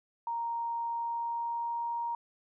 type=tone with pitch glide; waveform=sine; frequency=932.3 to 938.2 Hz; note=A#5 to A#5; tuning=0 to +11 cents; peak=-31 dBFS; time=0.27-2.15 s; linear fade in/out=2 ms; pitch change=+11 cents; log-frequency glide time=0.88-1.95 s; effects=none